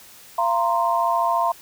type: chord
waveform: sine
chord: F suspended fourth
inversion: none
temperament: equal with one note detuned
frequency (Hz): 685.3 / 932.3 / 1046.5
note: F5 / Bb5 / C6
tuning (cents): -33 / 0 / 0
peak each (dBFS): -22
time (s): 0.38-1.52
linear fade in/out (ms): 5
effects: white hiss -46 dBFS RMS until 1.61 s